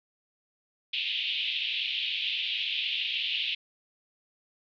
pink band-pass noise, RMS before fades -31 dBFS, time 0.93-3.55 s, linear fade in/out 5 ms, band 2600 to 3600 Hz, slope 48 dB/octave, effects none

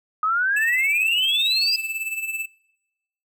sine exponential sweep, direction up, 1244.5 to 4978 Hz, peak -18 dBFS, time 0.23-1.76 s, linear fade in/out 2 ms
square tone with tremolo, 2636 Hz, E7, 1 cent flat, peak -24 dBFS, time 0.56-2.46 s, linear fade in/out 10 ms, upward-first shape sine, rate 18 Hz, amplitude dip 65%
effects noise-tail reverb RT60 1.0 s tail -26 dB re dry

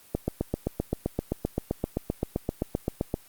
click train, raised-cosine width 2 ms, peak -12 dBFS, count 24, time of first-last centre 0.15-3.141 s, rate 7.69 Hz, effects white hiss -54 dBFS RMS until 3.28 s + Opus 32 kbps

